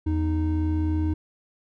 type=tone pair together; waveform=triangle; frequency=82.11 / 310 Hz; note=E2 / D#4; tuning=-6 / -6 cents; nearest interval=octave + major seventh; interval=2300 cents; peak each=-21 / -24 dBFS; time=0.06-1.14 s; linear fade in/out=10 ms; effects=none